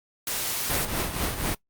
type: noise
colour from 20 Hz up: white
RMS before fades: -29 dBFS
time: 0.27-0.85 s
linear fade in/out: 2 ms
type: noise with tremolo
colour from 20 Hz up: pink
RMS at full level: -25 dBFS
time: 0.69-1.55 s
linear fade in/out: 10 ms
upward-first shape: triangle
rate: 4.1 Hz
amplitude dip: 65%
effects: noise-tail reverb RT60 0.1 s tail -22 dB re dry + Opus 48 kbps